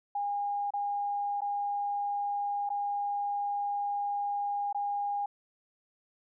sine tone with dropouts, 813 Hz, G#5, 37 cents flat, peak -29 dBFS, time 0.15-5.26 s, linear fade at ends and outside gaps 5 ms, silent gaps 0.706-0.736 / 1.407-1.417 / 2.692-2.701 / 4.728-4.746 s, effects none

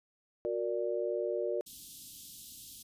sine chord, Gb augmented, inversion none, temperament equal with one note detuned, 364.9 / 466.2 / 587.3 Hz, Gb4 / Bb4 / D5, -24 / 0 / 0 cents, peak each -35 dBFS, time 0.45-1.61 s, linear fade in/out 0 ms
white band-stop noise, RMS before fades -48 dBFS, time 1.66-2.83 s, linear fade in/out 10 ms, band 310 to 3100 Hz, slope 48 dB/octave
effects resampled to 32000 Hz

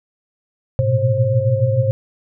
sine tone cluster, 106.6 / 118.5 / 125.5 / 532 Hz, G#2 / A#2 / B2 / C5, +46 / +29 / +28 / +29 cents, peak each -19 dBFS, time 0.79-1.91 s, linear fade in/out 0 ms, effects none

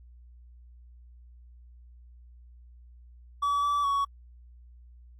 triangle tone with pitch steps, 1144 / 1154 / 1120 Hz, D6 / D6 / C#6, -46 / -31 / +18 cents, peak -22 dBFS, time 3.42-4.05 s, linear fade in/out 10 ms, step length 210 ms, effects added 60 Hz sine -49 dBFS peak until 5.19 s + AAC 64 kbps

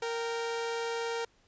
sawtooth tone pair together, 463.8 / 780 Hz, A#4 / G5, -9 / -9 cents, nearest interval major sixth, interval 900 cents, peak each -28 / -39 dBFS, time 0.02-1.25 s, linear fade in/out 5 ms, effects pink hiss -67 dBFS RMS until 1.47 s + resampled to 16000 Hz

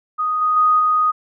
sine tone with level steps, 1244.5 Hz, D#6, in tune, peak -17 / -14 / -11 / -13 dBFS, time 0.18-1.12 s, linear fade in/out 20 ms, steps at 0.41 / 0.56 / 0.79 s, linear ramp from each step 10 ms, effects none

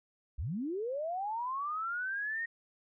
sine linear sweep, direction up, 49.4 to 1874 Hz, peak -33 dBFS, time 0.38-2.46 s, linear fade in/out 10 ms, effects none

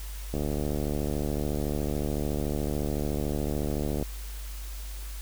click train, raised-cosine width 2 ms, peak -17 dBFS, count 273, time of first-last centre 0.34-4.026 s, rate 73.8 Hz, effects added 50 Hz sine -35 dBFS peak until 5.21 s + white hiss -46 dBFS RMS until 5.21 s

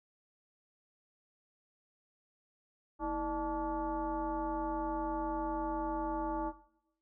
sine tone with frequency modulation, 598 Hz, D5, 31 cents sharp, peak -32 dBFS, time 2.99-6.53 s, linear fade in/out 50 ms, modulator 276 Hz, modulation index 1.8, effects noise-tail reverb RT60 0.8 s tail -17 dB re dry

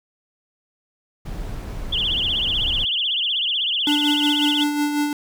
brown noise, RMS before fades -29 dBFS, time 1.25-2.85 s, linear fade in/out 10 ms
sine tone with vibrato, 3136 Hz, G7, in tune, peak -19 dBFS, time 1.92-4.64 s, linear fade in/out 10 ms, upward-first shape triangle, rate 16 Hz, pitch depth 230 cents each way
square tone with tremolo, 293.7 Hz, D4, in tune, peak -18 dBFS, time 3.87-5.13 s, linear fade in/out 2 ms, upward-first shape sine, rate 5.5 Hz, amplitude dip 45%
effects none

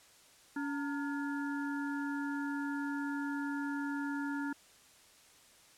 harmonic tone with a mistuned harmonic, 283.1 Hz, C#4, 37 cents sharp, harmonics 1 / 3 / 5 / 6, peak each -35 / -44 / -43 / -46 dBFS, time 0.56-4.53 s, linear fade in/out 5 ms, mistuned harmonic 3, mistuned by +120 cents, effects white hiss -61 dBFS RMS until 5.77 s + low-pass 10000 Hz 12 dB/octave

